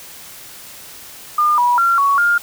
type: tone with pitch steps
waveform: sine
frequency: 1208 / 972 / 1374 / 1118 / 1409 Hz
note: D6 / B5 / F6 / C#6 / F6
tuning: +48 / -28 / -29 / +14 / +15 cents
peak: -11 dBFS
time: 1.38-2.38 s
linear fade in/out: 5 ms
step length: 200 ms
effects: white hiss -37 dBFS RMS until 2.42 s